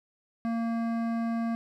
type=tone with hard clipping; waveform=triangle; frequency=230 Hz; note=A#3; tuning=23 cents flat; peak=-29 dBFS; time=0.45-1.55 s; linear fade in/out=0 ms; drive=17 dB; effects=none